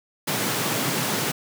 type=high-pass noise; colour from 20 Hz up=pink; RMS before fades=-25 dBFS; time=0.27-1.32 s; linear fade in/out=10 ms; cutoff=110 Hz; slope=96 dB/octave; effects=none